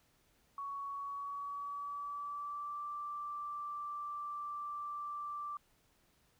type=tone with pitch glide; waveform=sine; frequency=1118 to 1172.9 Hz; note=C#6 to D6; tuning=+14 to -3 cents; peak=-39 dBFS; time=0.58-5.57 s; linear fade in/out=2 ms; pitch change=+83 cents; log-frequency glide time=0.89-2.85 s; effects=pink hiss -72 dBFS RMS until 6.39 s